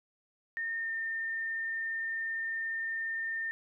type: tone with pitch glide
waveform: sine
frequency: 1826 to 1811.3 Hz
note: A#6 to A6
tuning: -36 to +50 cents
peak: -32 dBFS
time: 0.57-3.51 s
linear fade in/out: 0 ms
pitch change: -14 cents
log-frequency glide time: 0.8-0.9 s
effects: none